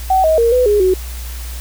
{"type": "tone with pitch steps", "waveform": "sine", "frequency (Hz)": [758, 634, 464.4, 500, 414.5, 372.4], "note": ["F#5", "D#5", "A#4", "B4", "G#4", "F#4"], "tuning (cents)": [42, 32, -7, 21, -3, 11], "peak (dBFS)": -9, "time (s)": [0.1, 0.94], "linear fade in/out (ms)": 5, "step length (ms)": 140, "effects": ["added 60 Hz sine -24 dBFS peak until 1.6 s", "white hiss -34 dBFS RMS until 1.6 s"]}